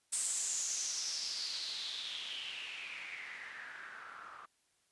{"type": "noise with low-pass filter sweep", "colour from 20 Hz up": "blue", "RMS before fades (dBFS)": -41, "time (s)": [0.12, 4.46], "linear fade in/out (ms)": 10, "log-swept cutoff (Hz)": [8500, 1200], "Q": 5.6, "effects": ["white hiss -75 dBFS RMS until 4.91 s", "resampled to 24000 Hz"]}